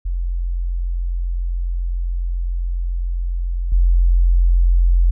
sine tone with level steps, 43.65 Hz, F1, in tune, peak -18 / -10 dBFS, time 0.05-5.11 s, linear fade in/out 10 ms, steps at 3.72 s, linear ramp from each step 5 ms, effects none

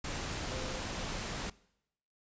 sine tone in noise, 517 Hz, C5, 21 cents flat, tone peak -44 dBFS, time 0.51-0.8 s, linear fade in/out 5 ms, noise pink, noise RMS -38 dBFS, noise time 0.04-1.5 s, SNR -9 dB, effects noise-tail reverb RT60 0.8 s tail -22 dB re dry + resampled to 16000 Hz

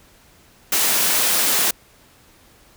white high-pass noise, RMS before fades -18 dBFS, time 0.72-1.71 s, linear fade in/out 5 ms, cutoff 190 Hz, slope 12 dB/octave, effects pink hiss -52 dBFS RMS until 2.76 s

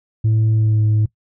sine tone with pitch glide, 110 to 107.43 Hz, A2 to A2, 0 to -41 cents, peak -10 dBFS, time 0.24-1.06 s, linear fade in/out 10 ms, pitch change -41 cents, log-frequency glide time 0.53-0.83 s, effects noise-tail reverb RT60 0.1 s tail -20 dB re dry + tanh soft clip ceiling -11 dBFS

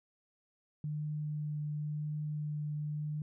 sine tone with vibrato, 150.2 Hz, D3, 39 cents sharp, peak -34 dBFS, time 0.84-3.22 s, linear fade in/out 2 ms, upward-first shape triangle, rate 0.93 Hz, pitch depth 11 cents each way, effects none

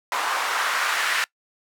white noise with band-pass filter sweep, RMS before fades -24 dBFS, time 0.12-1.24 s, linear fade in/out 0 ms, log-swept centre 990 to 1700 Hz, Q 1.7, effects noise-tail reverb RT60 0.1 s tail -23 dB re dry + high-pass 400 Hz 12 dB/octave

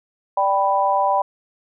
sine chord, G major, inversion second, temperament equal, 587.3 / 784 / 987.8 Hz, D5 / G5 / B5, 0 / 0 / 0 cents, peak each -22 / -19 / -19 dBFS, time 0.37-1.22 s, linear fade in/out 5 ms, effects none

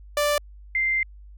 sawtooth / sine tone pair in turn, 587.3 / 2088 Hz, D5 / C7, 0 / -4 cents, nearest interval octave + minor seventh, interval 2196 cents, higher second, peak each -16 / -20 dBFS, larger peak first, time 0.17-0.38 / 0.75-1.03 s, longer second, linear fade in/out 2 ms, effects added 50 Hz sine -42 dBFS peak until 1.37 s

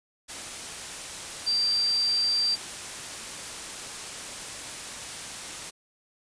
sine tone in noise, 4699 Hz, D8, in tune, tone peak -22 dBFS, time 1.46-2.56 s, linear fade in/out 20 ms, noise white, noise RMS -37 dBFS, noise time 0.28-5.71 s, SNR +12 dB, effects resampled to 22050 Hz

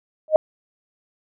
sine tone with exponential growth, 622.3 Hz, D#5, in tune, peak -4 dBFS, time 0.28-0.36 s, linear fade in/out 1 ms, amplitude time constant 16 ms, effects none

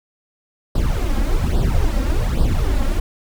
brown noise with flanger, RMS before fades -17 dBFS, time 0.75-3 s, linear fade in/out 5 ms, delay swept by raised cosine 0.22 to 3.72 ms, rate 1.2 Hz, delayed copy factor +0.8, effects none

